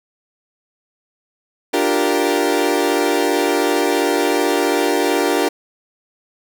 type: chord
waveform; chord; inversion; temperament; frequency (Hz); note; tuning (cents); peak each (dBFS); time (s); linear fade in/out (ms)
30% pulse; G minor seventh; second; equal; 293.7 / 349.2 / 392 / 466.2; D4 / F4 / G4 / Bb4; 0 / 0 / 0 / 0; -18; 1.73-5.49; 10
effects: none